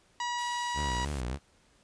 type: harmonic tone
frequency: 965 Hz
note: B5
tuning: 40 cents flat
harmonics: 1 / 2 / 3 / 4 / 5 / 6 / 7 / 8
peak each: -32 / -38 / -42 / -44 / -46 / -48 / -49 / -50 dBFS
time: 0.2-1.05 s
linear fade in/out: 2 ms
type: high-pass noise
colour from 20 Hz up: white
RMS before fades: -47 dBFS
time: 0.38-1.21 s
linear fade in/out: 5 ms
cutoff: 1500 Hz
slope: 12 dB/octave
type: tone with vibrato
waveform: sawtooth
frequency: 66.8 Hz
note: C2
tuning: 36 cents sharp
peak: -28 dBFS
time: 0.74-1.39 s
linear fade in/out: 50 ms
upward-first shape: sine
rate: 3.4 Hz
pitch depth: 190 cents each way
effects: pink hiss -65 dBFS RMS until 1.83 s + resampled to 22050 Hz